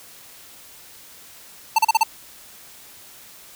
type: tone bursts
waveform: square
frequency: 891 Hz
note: A5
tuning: 22 cents sharp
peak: -13 dBFS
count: 5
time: 1.76-2.034 s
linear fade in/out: 5 ms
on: 26 ms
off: 36 ms
effects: white hiss -45 dBFS RMS until 3.55 s